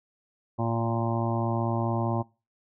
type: harmonic tone with a mistuned harmonic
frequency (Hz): 115.5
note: A#2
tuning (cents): -16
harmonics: 1 / 2 / 3 / 5 / 6 / 7 / 8 / 9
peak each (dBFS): -28 / -31 / -33 / -35 / -36 / -36 / -37 / -38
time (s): 0.58-2.23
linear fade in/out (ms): 20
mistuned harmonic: 1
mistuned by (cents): -27
effects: noise-tail reverb RT60 0.3 s tail -22 dB re dry